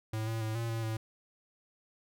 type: tone with pitch steps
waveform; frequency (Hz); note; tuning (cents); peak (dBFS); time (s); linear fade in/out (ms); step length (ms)
square; 109.7 / 112.8 / 109.7 / 115.8 / 113.7 / 110.8; A2 / A2 / A2 / A#2 / A#2 / A2; -5 / +44 / -5 / -11 / -43 / +13; -33; 0.13-0.97; 5; 140
effects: none